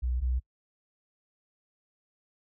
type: tone pair in turn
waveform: sine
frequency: 61.8 / 62.66 Hz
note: B1 / B1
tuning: +2 / +26 cents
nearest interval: unison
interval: 24 cents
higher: second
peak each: -26 / -25 dBFS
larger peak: second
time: 0.02-0.21 / 0.21-0.4 s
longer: neither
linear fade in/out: 20 ms
effects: noise-tail reverb RT60 0.1 s tail -25 dB re dry